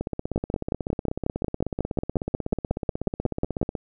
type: two click trains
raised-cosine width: 2 ms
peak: -9 / -14 dBFS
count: 19 / 62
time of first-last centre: 0.36-3.615 / 0.01-3.752 s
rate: 5.53 / 16.3 Hz
effects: none